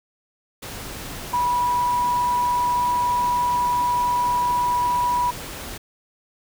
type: tone in noise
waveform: sine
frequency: 977 Hz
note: B5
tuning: 19 cents flat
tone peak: -18 dBFS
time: 1.33-5.31 s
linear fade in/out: 10 ms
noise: pink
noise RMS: -34 dBFS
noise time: 0.62-5.78 s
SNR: +13 dB
effects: none